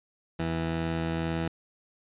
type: tone pair together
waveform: 15% pulse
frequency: 82.1 / 164.2 Hz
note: E2 / E3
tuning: -6 / -6 cents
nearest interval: octave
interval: 1200 cents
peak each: -26 dBFS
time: 0.39-1.48 s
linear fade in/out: 5 ms
effects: resampled to 8000 Hz